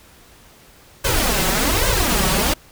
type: noise with flanger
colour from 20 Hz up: pink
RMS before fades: -18 dBFS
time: 1.04-2.54 s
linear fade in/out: 10 ms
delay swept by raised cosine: 1.9 to 5.4 ms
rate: 1.2 Hz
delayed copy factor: +0.95
effects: pink hiss -48 dBFS RMS until 2.71 s